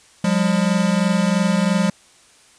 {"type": "tone pair together", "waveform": "square", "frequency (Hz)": [178.7, 201.7], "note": ["F3", "G3"], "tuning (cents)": [40, 50], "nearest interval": "major second", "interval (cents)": 210, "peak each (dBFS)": -19, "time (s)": [0.24, 1.9], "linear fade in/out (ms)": 5, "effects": ["white hiss -51 dBFS RMS until 2.58 s", "resampled to 22050 Hz"]}